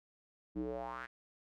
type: tone with band-pass filter sweep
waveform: square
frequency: 61.74 Hz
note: B1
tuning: in tune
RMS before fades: -41 dBFS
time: 0.55-1.07 s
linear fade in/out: 20 ms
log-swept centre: 260 to 1800 Hz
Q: 4.4
effects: none